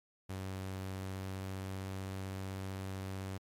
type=tone with pitch glide; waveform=sawtooth; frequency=95 to 95.72 Hz; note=F#2 to G2; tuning=+46 to -41 cents; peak=-35 dBFS; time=0.29-3.38 s; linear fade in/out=10 ms; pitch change=+13 cents; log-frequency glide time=0.79-2.06 s; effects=MP3 64 kbps